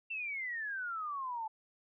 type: exponential sweep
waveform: sine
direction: down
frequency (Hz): 2714 to 860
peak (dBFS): -36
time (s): 0.1-1.48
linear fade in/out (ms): 10
effects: none